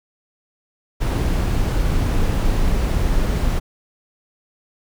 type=noise; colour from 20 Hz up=brown; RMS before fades=-18 dBFS; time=1-3.6 s; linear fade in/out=20 ms; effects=none